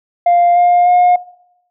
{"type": "tone with pitch steps", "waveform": "sine", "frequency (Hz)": [698.5, 707, 715.7], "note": ["F5", "F5", "F5"], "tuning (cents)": [0, 21, 42], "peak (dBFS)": -5, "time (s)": [0.26, 1.16], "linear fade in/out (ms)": 5, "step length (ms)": 300, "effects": ["noise-tail reverb RT60 0.8 s tail -22 dB re dry", "tanh soft clip ceiling -5 dBFS"]}